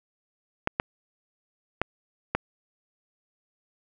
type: clicks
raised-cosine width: 0.5 ms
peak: -8 dBFS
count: 4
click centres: 0.674 / 0.799 / 1.816 / 2.35 s
effects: none